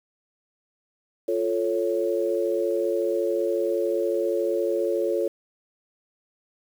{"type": "chord", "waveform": "sine", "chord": "F augmented", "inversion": "none", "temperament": "equal", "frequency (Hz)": [349.2, 440, 554.4], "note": ["F4", "A4", "C#5"], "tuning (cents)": [0, 0, 0], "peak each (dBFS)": -26, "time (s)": [1.28, 5.28], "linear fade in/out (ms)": 5, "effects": ["8-bit"]}